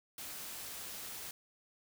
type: noise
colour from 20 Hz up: white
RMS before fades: -45 dBFS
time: 0.18-1.31 s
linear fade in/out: 2 ms
effects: none